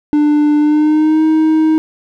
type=tone with pitch glide; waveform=triangle; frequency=297.1 to 314.8 Hz; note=D4 to D#4; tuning=+20 to +20 cents; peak=-6 dBFS; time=0.13-1.78 s; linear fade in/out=0 ms; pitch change=+100 cents; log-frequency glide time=0.58-1.23 s; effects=none